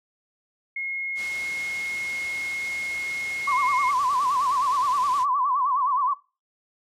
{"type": "tone", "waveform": "sine", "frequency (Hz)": 2158, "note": "C#7", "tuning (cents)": -47, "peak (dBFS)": -27, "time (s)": [0.76, 3.91], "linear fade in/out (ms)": 5}
{"type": "noise", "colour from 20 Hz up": "white", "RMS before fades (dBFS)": -37, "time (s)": [1.15, 5.26], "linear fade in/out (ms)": 50}
{"type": "tone with vibrato", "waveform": "sine", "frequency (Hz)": 1074, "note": "C6", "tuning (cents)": 45, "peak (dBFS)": -20, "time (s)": [3.47, 6.14], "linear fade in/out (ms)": 10, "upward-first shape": "sine", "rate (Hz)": 9.6, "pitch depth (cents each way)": 140}
{"effects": ["noise-tail reverb RT60 0.3 s tail -20 dB re dry", "low-pass 7000 Hz 12 dB/octave"]}